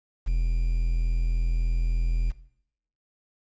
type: tone with quantisation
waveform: triangle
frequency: 41.74 Hz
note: E1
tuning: 22 cents sharp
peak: -19 dBFS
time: 0.26-2.32 s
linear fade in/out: 20 ms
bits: 8
effects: noise-tail reverb RT60 0.7 s tail -18 dB re dry + resampled to 16000 Hz